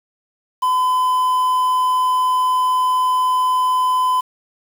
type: tone with quantisation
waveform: triangle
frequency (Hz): 1013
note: B5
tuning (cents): +44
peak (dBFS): -12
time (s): 0.62-4.21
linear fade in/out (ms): 10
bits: 6
effects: none